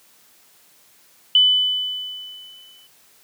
sine tone with exponential decay, 3000 Hz, F#7, 23 cents sharp, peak -9 dBFS, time 1.35-2.87 s, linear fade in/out 2 ms, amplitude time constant 330 ms, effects white hiss -54 dBFS RMS until 3.23 s + high-pass 100 Hz 12 dB/octave

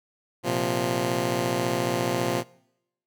10% pulse chord, Bb suspended second, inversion none, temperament just, 116.54 / 131.11 / 174.81 Hz, Bb2 / C3 / F3, 0 / +4 / +2 cents, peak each -21 dBFS, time 0.43-2.44 s, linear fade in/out 50 ms, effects noise-tail reverb RT60 0.8 s tail -23 dB re dry

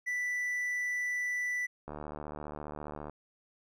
triangle tone, 1975.5 Hz, B6, in tune, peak -29 dBFS, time 0.06-1.67 s, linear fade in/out 20 ms
click train, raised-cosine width 1 ms, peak -27 dBFS, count 92, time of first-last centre 1.88-3.097 s, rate 74.8 Hz
effects none

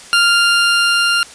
20% pulse tone with level ramp, 1396.9 Hz, F6, in tune, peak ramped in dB -4 to -7 dBFS, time 0.13-1.23 s, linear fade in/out 0 ms, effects white hiss -37 dBFS RMS until 1.34 s + resampled to 22050 Hz

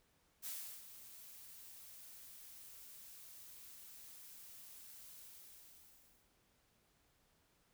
blue noise with ADSR envelope, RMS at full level -44 dBFS, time 0.42-6.31 s, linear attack 39 ms, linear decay 350 ms, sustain -12 dB, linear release 1100 ms, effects pink hiss -75 dBFS RMS until 7.73 s

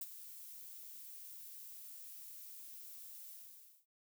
violet noise with ADSR envelope, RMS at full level -40 dBFS, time 0.01-3.86 s, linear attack 6 ms, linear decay 31 ms, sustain -12 dB, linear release 570 ms, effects none

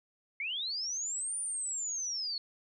sine linear two-way sweep, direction up then down, 2112 to 9400 to 4291 Hz, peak -33 dBFS, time 0.4-2.38 s, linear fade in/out 2 ms, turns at 1.39 s, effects none

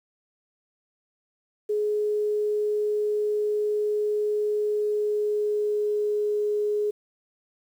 sine tone with pitch glide, 420.3 to 417.9 Hz, G#4 to G#4, +21 to +11 cents, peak -22 dBFS, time 1.69-6.91 s, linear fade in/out 10 ms, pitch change -10 cents, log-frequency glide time 4.63-6.52 s, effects 9-bit

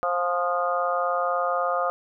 harmonic tone with a mistuned harmonic, 176.3 Hz, F3, 17 cents sharp, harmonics 3 / 4 / 5 / 6 / 7 / 8, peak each -27 / -27 / -36 / -35 / -26 / -36 dBFS, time 0.03-1.9 s, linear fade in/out 0 ms, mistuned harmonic 5, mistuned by -40 cents, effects none

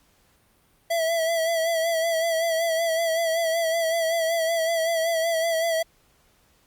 square tone with vibrato, 659.3 Hz, E5, in tune, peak -22 dBFS, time 0.9-5.83 s, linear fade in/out 10 ms, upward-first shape sine, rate 5.3 Hz, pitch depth 43 cents each way, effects pink hiss -62 dBFS RMS until 6.66 s + Opus 48 kbps

